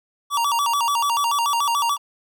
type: tone with vibrato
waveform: square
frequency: 1034 Hz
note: C6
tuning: 21 cents flat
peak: -19 dBFS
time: 0.3-1.98 s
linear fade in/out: 50 ms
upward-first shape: square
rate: 6.9 Hz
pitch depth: 180 cents each way
effects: none